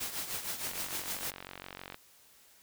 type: noise with tremolo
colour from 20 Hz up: white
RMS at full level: -35 dBFS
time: 0-1.31 s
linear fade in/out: 10 ms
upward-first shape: triangle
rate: 6.5 Hz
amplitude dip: 70%
type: click train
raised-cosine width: 0.3 ms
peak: -26 dBFS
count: 60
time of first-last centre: 0.67-1.944 s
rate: 46.3 Hz
effects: white hiss -61 dBFS RMS until 2.62 s